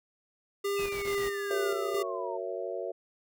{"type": "tone with tremolo", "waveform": "square", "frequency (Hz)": 401, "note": "G4", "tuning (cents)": 39, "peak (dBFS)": -29, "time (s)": [0.64, 2.03], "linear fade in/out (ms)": 10, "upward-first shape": "square", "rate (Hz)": 2.3, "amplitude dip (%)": 40}
{"type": "exponential sweep", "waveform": "sine", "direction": "down", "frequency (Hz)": [2637, 892], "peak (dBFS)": -38, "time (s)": [0.76, 2.38], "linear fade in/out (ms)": 20}
{"type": "noise bursts", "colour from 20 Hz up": "pink", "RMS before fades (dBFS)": -43, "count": 4, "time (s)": [0.79, 1.277], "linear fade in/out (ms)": 0, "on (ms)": 100, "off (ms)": 29}
{"type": "chord", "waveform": "sine", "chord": "F# dominant seventh", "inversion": "none", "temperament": "just", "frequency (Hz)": [370, 462.5, 555, 666], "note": ["F#4", "A#4", "C#5", "E5"], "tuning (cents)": [0, -14, 2, 18], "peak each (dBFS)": -38, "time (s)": [1.5, 2.92], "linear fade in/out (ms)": 10}
{"effects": []}